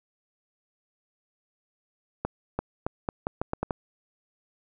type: accelerating click train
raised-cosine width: 1 ms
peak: -13 dBFS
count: 9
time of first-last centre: 2.25-3.708 s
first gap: 340 ms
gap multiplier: 0.81
effects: none